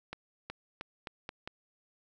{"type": "accelerating click train", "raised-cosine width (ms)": 0.3, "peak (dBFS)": -23, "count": 6, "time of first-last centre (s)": [0.13, 1.475], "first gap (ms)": 370, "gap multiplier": 0.84, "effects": []}